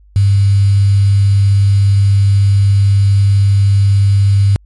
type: tone with quantisation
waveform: sine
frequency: 99.4 Hz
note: G2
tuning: 25 cents sharp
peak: -6 dBFS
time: 0.16-4.56 s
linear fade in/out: 0 ms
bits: 5
effects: added 50 Hz sine -41 dBFS peak until 4.65 s + MP3 48 kbps